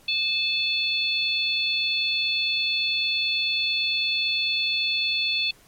harmonic tone, 871 Hz, A5, 18 cents flat, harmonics 3 / 4 / 5, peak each -25 / -26 / -27 dBFS, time 0.08-5.51 s, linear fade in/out 5 ms, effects pink hiss -55 dBFS RMS until 5.67 s + MP3 64 kbps

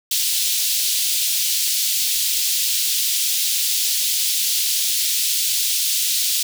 pink high-pass noise, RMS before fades -20 dBFS, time 0.11-6.43 s, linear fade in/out 5 ms, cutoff 3300 Hz, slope 24 dB/octave, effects none

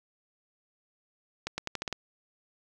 accelerating click train, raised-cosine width 0.2 ms, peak -15 dBFS, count 7, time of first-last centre 1.47-1.927 s, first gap 110 ms, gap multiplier 0.85, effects none

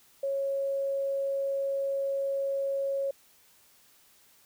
sine tone, 550 Hz, C#5, 14 cents flat, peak -27 dBFS, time 0.23-3.11 s, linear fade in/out 5 ms, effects white hiss -61 dBFS RMS until 4.45 s

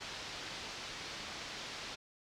white low-pass noise, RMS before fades -45 dBFS, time 0-1.96 s, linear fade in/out 20 ms, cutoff 5200 Hz, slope 24 dB/octave, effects none

